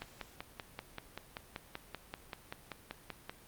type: click train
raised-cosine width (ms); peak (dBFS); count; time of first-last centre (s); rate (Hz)
0.3; -24; 18; 0.02-3.296; 5.19
effects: pink hiss -58 dBFS RMS until 3.47 s + Opus 48 kbps